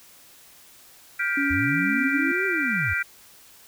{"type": "chord", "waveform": "sine", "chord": "G dominant seventh", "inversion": "third", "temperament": "just", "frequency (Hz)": [1411.2, 1568, 1960, 2352], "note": ["F6", "G6", "B6", "D7"], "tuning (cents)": [18, 0, -14, 2], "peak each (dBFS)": -28, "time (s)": [1.19, 3.03], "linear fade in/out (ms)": 10}
{"type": "tone with pitch glide", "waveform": "sine", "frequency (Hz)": [281.2, 275.3], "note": ["C#4", "C#4"], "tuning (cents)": [25, -12], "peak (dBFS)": -24, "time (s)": [1.37, 2.32], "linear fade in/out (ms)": 5, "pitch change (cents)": -37, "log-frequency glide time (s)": [1.78, 2.05]}
{"type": "linear two-way sweep", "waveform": "sine", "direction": "up then down", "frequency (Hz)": [73.42, 392, 73.42], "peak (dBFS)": -27, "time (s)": [1.5, 2.94], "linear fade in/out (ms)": 10, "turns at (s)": 2.46}
{"effects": ["white hiss -51 dBFS RMS until 3.67 s"]}